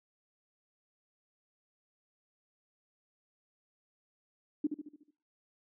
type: tone with echo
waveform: sine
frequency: 297.3 Hz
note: D4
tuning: 21 cents sharp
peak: -26 dBFS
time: 4.64-4.67 s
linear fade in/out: 5 ms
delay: 73 ms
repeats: 6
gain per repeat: -6 dB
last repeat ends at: 5.108 s
effects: noise-tail reverb RT60 0.6 s tail -25 dB re dry